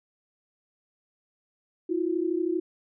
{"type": "tone pair together", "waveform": "sine", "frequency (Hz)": [327.3, 360], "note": ["E4", "F#4"], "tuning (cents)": [-12, -47], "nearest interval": "major second", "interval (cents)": 165, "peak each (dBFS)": -27, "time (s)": [1.89, 2.6], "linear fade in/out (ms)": 10, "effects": []}